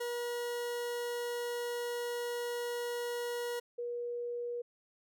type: tone pair in turn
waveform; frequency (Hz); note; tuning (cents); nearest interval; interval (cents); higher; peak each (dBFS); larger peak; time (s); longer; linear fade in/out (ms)
40% pulse / sine; 480 / 480; B4 / B4; -49 / -49; unison; 0; neither; -34 / -35; first; 0-3.6 / 3.78-4.62; first; 10
effects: none